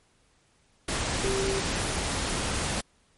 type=tone in noise; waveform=sine; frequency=389.4 Hz; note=G4; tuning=12 cents flat; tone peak=-27 dBFS; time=1.24-1.6 s; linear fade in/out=5 ms; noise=pink; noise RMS=-29 dBFS; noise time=0.88-2.81 s; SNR=-1 dB; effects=pink hiss -65 dBFS RMS until 3.17 s + MP3 48 kbps